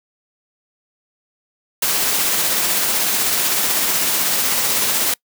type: noise with tremolo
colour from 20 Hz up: white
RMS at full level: -17 dBFS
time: 1.82-5.14 s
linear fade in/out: 5 ms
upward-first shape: triangle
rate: 16 Hz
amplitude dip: 25%
effects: noise-tail reverb RT60 0.1 s tail -25 dB re dry + high-pass 150 Hz 12 dB/octave